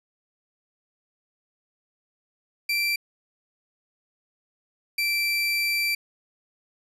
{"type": "tone pair in turn", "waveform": "30% pulse", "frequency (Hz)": [2349, 2340], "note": ["D7", "D7"], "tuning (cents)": [0, -7], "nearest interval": "unison", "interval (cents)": 7, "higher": "first", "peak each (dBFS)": -20, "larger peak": "neither", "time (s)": [[2.69, 2.96], [4.98, 5.95]], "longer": "second", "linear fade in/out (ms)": 5, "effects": ["resampled to 32000 Hz"]}